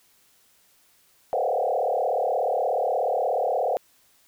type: tone with frequency modulation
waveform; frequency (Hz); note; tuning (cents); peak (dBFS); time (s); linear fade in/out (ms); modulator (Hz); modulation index
sine; 622.3; D#5; 0; -21; 1.33-3.77; 0; 36.7; 4.1
effects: white hiss -61 dBFS RMS until 4.27 s